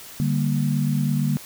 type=chord; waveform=sine; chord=G minor; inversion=second; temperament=equal; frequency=146.83 / 196 / 233.1 Hz; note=D3 / G3 / Bb3; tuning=0 / 0 / 0 cents; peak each=-21 / -26 / -25 dBFS; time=0.2-1.37 s; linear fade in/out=0 ms; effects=white hiss -41 dBFS RMS until 1.45 s